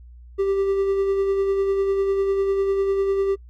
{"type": "tone with tremolo", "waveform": "triangle", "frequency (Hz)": 392, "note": "G4", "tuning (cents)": 0, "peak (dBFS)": -15, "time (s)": [0.38, 3.36], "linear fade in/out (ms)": 20, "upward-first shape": "sine", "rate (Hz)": 10, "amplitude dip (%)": 35, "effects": ["noise-tail reverb RT60 0.1 s tail -23 dB re dry", "added 60 Hz sine -41 dBFS peak until 3.49 s"]}